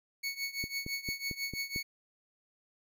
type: tone with tremolo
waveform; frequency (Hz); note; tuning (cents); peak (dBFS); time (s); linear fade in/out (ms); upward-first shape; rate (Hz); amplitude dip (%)
25% pulse; 2217; C#7; 0; -28; 0.23-1.83; 10; triangle; 6; 90
type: click train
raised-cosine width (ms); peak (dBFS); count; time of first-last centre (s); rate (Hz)
3; -27; 6; 0.64-1.761; 4.46
effects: none